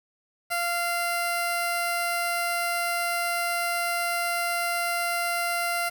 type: tone with notch filter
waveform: 10% pulse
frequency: 692 Hz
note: F5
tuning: 16 cents flat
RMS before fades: -27 dBFS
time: 0.5-5.9 s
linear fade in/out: 20 ms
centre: 3400 Hz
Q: 1.3
effects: 8-bit